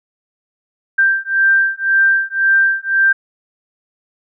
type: beating tone pair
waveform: sine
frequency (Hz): 1575 / 1576.9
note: G6 / G6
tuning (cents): +8 / +10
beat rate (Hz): 1.9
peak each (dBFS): -14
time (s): 0.98-3.13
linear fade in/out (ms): 10
effects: none